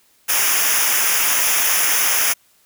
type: noise with comb filter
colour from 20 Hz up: white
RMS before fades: -17 dBFS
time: 0.28-2.34 s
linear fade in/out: 20 ms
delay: 0.24 ms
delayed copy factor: -0.85
effects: white hiss -57 dBFS RMS until 2.65 s